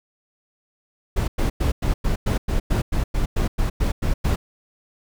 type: noise bursts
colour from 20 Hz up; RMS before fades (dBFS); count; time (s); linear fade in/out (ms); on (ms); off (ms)
brown; -20; 15; 1.16-4.36; 10; 120; 100
effects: none